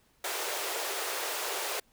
pink high-pass noise, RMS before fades -34 dBFS, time 0.24-1.8 s, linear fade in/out 5 ms, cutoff 380 Hz, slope 48 dB/octave, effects pink hiss -67 dBFS RMS until 1.92 s

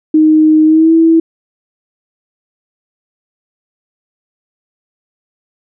sine tone with pitch glide, 311.1 to 326.8 Hz, D#4 to E4, 0 to -15 cents, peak -4 dBFS, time 0.14-1.2 s, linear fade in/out 5 ms, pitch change +85 cents, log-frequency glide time 0.65-0.93 s, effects none

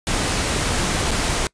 pink noise with dropouts, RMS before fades -21 dBFS, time 0.07-1.47 s, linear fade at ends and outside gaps 1 ms, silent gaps 1.109-1.114 s, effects noise-tail reverb RT60 0.1 s tail -24 dB re dry + resampled to 22050 Hz

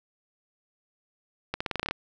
accelerating click train, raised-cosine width 0.3 ms, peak -13 dBFS, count 10, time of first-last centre 1.54-1.91 s, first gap 65 ms, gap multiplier 0.88, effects none

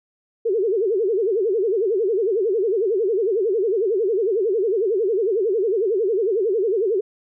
sine tone with vibrato, 415.3 Hz, G#4, in tune, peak -17 dBFS, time 0.45-7.01 s, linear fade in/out 10 ms, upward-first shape sine, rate 11 Hz, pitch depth 220 cents each way, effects none

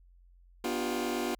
sawtooth chord, G dominant seventh, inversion first, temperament just, 245 / 294 / 352.8 / 392 Hz, B3 / D4 / F4 / G4, -14 / +2 / +18 / 0 cents, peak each -31 / -34 / -30 / -34 dBFS, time 0.64-1.35 s, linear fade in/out 5 ms, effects added 44 Hz sine -56 dBFS peak until 1.39 s

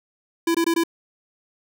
square tone bursts, 334.1 Hz, E4, 23 cents sharp, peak -18 dBFS, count 4, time 0.47-0.837 s, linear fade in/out 5 ms, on 76 ms, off 21 ms, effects none

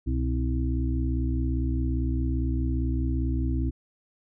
harmonic tone with a mistuned harmonic, 64.9 Hz, C2, 13 cents flat, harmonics 1 / 2 / 4 / 5, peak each -25 / -31 / -32 / -34 dBFS, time 0.06-3.71 s, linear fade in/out 20 ms, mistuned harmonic 2, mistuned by -100 cents, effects none

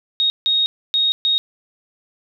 sine tone bursts at uneven times, 3740 Hz, A#7, 5 cents sharp, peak -14 dBFS, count 4, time 0.2-0.3 / 0.46-0.66 / 0.94-1.12 / 1.25-1.38 s, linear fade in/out 0 ms, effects none

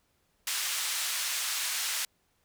white band-pass noise, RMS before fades -32 dBFS, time 0.47-2.05 s, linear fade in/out 2 ms, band 1300 to 9100 Hz, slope 12 dB/octave, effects pink hiss -72 dBFS RMS until 2.44 s

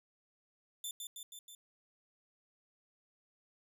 15% pulse tone with echo, 3542 Hz, A7, 11 cents sharp, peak -32 dBFS, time 0.84-0.91 s, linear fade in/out 2 ms, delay 160 ms, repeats 4, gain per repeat -3 dB, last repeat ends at 1.55 s, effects none

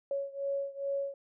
sine beating tone pair, 555 / 557.4 Hz, C#5 / C#5, +2 / +9 cents, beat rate 2.4 Hz, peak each -34 / -36 dBFS, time 0.11-1.14 s, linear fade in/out 2 ms, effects none

